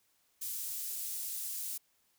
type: high-pass noise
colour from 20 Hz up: pink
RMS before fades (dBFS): -39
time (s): 0.41-1.78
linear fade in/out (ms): 10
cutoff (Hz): 9400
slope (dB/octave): 12
effects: white hiss -73 dBFS RMS until 2.18 s